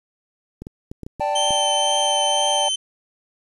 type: clicks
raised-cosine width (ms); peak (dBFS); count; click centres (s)
3; -20; 7; 0.62 / 0.669 / 0.915 / 1.033 / 1.065 / 1.197 / 1.507
type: chord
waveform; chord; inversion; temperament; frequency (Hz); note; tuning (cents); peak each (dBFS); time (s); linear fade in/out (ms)
triangle; D suspended fourth; none; just; 587.3 / 783.1 / 881; D5 / G5 / A5; 0 / -2 / +2; -22; 1.2-2.69; 10
type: tone with vibrato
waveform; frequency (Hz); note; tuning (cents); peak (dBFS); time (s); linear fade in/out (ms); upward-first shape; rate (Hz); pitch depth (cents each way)
sawtooth; 3105; G7; -17; -17; 1.35-2.76; 10; triangle; 2; 16
effects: resampled to 24000 Hz + 8-bit